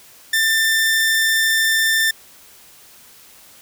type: tone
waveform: sawtooth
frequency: 1786 Hz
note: A6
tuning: 25 cents sharp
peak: -11 dBFS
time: 0.33-2.11 s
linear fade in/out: 5 ms
effects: white hiss -46 dBFS RMS until 3.61 s